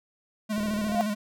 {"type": "tone with vibrato", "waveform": "square", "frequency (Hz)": 210.8, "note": "G#3", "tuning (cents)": 26, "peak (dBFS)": -27, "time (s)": [0.49, 1.15], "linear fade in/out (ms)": 20, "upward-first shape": "square", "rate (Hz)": 14, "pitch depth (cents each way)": 44}
{"type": "click train", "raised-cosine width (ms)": 2, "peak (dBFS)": -26, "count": 15, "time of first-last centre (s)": [0.58, 0.946], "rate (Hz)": 38.2}
{"type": "tone with exponential growth", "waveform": "sine", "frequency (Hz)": 698.5, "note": "F5", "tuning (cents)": 0, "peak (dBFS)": -18, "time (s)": [0.81, 1.01], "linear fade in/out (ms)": 0, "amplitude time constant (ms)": 43}
{"effects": []}